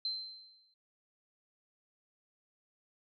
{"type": "tone with exponential decay", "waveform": "sine", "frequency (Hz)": 4104, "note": "C8", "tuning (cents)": -34, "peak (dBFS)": -31, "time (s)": [0.05, 0.74], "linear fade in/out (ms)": 2, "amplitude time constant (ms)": 150, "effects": []}